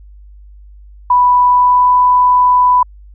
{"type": "tone with pitch glide", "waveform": "sine", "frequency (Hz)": [987.8, 994.1], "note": ["B5", "B5"], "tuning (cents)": [0, 11], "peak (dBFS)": -6, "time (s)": [1.1, 2.83], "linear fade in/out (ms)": 5, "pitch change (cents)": 11, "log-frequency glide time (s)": [1.46, 1.92], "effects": ["added 50 Hz sine -35 dBFS peak until 3.14 s"]}